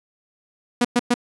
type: tone bursts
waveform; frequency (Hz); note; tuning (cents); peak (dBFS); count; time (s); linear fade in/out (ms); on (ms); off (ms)
sawtooth; 242.3; B3; -33; -11; 3; 0.81-1.141; 5; 37; 110
effects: resampled to 24000 Hz